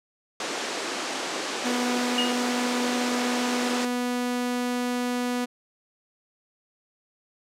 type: band-pass noise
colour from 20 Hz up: pink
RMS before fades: -31 dBFS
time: 0.4-3.85 s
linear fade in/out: 2 ms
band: 280 to 7800 Hz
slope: 24 dB/octave
type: tone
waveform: sawtooth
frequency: 245.9 Hz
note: B3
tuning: 7 cents flat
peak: -21 dBFS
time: 1.64-5.46 s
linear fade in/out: 20 ms
type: tone with exponential decay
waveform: sine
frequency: 2863 Hz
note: F7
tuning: 42 cents sharp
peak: -20 dBFS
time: 2.18-2.48 s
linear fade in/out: 2 ms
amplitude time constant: 64 ms
effects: low-pass 12000 Hz 12 dB/octave